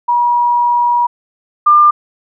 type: tone pair in turn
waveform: sine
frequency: 961 / 1197.6 Hz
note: B5 / D6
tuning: -48 / +33 cents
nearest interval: major third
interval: 381 cents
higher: second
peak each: -9 / -4 dBFS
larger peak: second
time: 0.08-1.07 / 1.66-1.91 s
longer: first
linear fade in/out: 10 ms
effects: none